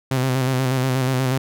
sawtooth tone with vibrato, 130 Hz, C3, 11 cents flat, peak -14 dBFS, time 0.11-1.38 s, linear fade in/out 5 ms, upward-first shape square, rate 8.3 Hz, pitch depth 37 cents each way, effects none

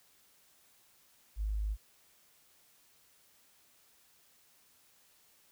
sine tone, 52.2 Hz, G#1, 10 cents sharp, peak -31 dBFS, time 1.36-1.77 s, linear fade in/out 50 ms, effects white hiss -66 dBFS RMS until 5.51 s

